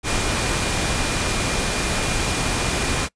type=tone in noise; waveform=sine; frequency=2419 Hz; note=D#7; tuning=49 cents flat; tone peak=-32 dBFS; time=0.03-3.09 s; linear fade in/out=50 ms; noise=pink; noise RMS=-22 dBFS; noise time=0.03-3.09 s; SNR=-13 dB; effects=noise-tail reverb RT60 0.1 s tail -23 dB re dry + resampled to 22050 Hz